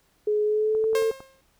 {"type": "tone with pitch glide", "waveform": "sine", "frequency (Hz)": [421.5, 446.6], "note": ["G#4", "A4"], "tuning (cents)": [26, 26], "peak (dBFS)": -20, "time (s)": [0.27, 1.11], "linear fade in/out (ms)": 5, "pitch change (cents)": 100, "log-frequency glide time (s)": [0.44, 0.99]}
{"type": "click train", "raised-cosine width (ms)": 1, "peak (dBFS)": -28, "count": 6, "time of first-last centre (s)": [0.75, 1.205], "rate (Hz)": 11}
{"type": "tone with exponential decay", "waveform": "sawtooth", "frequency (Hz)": 534, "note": "C5", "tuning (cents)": 35, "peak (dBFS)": -20, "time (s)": [0.95, 1.41], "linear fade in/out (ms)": 1, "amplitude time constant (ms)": 100}
{"effects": ["pink hiss -65 dBFS RMS until 1.59 s"]}